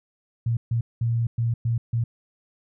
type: tone bursts at uneven times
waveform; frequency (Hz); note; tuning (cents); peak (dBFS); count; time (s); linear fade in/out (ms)
sine; 116.5; A#2; -1; -20; 6; 0.46-0.57 / 0.71-0.81 / 1.01-1.27 / 1.38-1.54 / 1.65-1.78 / 1.93-2.04; 5
effects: none